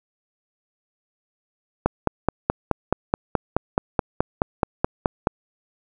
click train, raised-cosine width 1 ms, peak -3 dBFS, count 17, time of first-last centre 1.86-5.272 s, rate 4.69 Hz, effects none

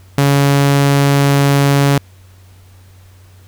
sawtooth tone, 140.6 Hz, C#3, 25 cents sharp, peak -5 dBFS, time 0.18-1.98 s, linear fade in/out 2 ms, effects added 93 Hz sine -40 dBFS peak until 3.47 s + pink hiss -50 dBFS RMS until 3.47 s

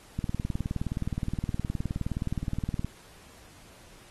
click train, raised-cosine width 5 ms, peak -17 dBFS, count 52, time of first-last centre 0.19-2.846 s, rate 19.2 Hz, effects pink hiss -54 dBFS RMS until 4.1 s + AAC 32 kbps

